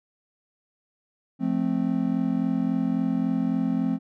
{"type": "chord", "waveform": "triangle", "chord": "F major", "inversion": "none", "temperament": "just", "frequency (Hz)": [174.61, 218.3, 261.9], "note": ["F3", "A3", "C4"], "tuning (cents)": [0, -13, 2], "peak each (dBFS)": [-26, -25, -23], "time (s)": [1.39, 3.99], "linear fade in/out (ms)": 50, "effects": []}